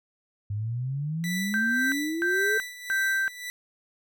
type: exponential sweep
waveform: sine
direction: up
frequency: 100 to 440 Hz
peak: -27 dBFS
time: 0.5-2.58 s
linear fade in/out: 5 ms
type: tone with tremolo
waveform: sawtooth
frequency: 1975.5 Hz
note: B6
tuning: in tune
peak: -26 dBFS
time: 1.24-3.5 s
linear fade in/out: 0 ms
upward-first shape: sine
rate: 1.8 Hz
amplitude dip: 75%
type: tone bursts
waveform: sine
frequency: 1566 Hz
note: G6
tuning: 2 cents flat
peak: -23 dBFS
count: 3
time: 1.54-3.28 s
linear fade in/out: 0 ms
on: 380 ms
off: 300 ms
effects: none